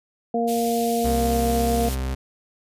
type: harmonic tone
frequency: 233.1 Hz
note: A#3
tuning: in tune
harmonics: 1 / 2 / 3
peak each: -24 / -24 / -24 dBFS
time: 0.34-1.89 s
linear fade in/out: 5 ms
type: band-stop noise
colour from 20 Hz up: white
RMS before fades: -33 dBFS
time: 0.47-1.96 s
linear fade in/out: 20 ms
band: 160 to 2400 Hz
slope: 24 dB/octave
type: tone with vibrato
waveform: 40% pulse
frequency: 65.41 Hz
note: C2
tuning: in tune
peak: -23 dBFS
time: 1.04-2.15 s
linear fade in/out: 10 ms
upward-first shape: triangle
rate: 3.8 Hz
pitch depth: 12 cents each way
effects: resampled to 32000 Hz